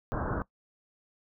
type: low-pass noise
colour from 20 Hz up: pink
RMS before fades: -32 dBFS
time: 0.12-0.42 s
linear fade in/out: 0 ms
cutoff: 1600 Hz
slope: 96 dB/octave
effects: noise-tail reverb RT60 0.1 s tail -19 dB re dry